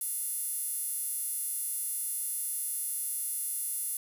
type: tone with high-pass filter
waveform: sawtooth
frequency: 698.5 Hz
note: F5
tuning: in tune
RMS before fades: -34 dBFS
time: 0.01-3.97 s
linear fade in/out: 2 ms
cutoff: 11000 Hz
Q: 4.4
effects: none